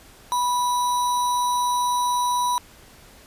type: tone with sample-and-hold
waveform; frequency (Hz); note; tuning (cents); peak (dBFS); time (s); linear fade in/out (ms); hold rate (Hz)
sine; 982; B5; -10; -19; 0.32-2.58; 0; 4900
effects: pink hiss -49 dBFS RMS until 3.26 s + resampled to 32000 Hz